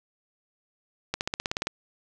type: accelerating click train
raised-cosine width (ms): 0.2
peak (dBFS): -10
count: 10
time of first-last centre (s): 1.14-1.67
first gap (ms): 69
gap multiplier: 0.96
effects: none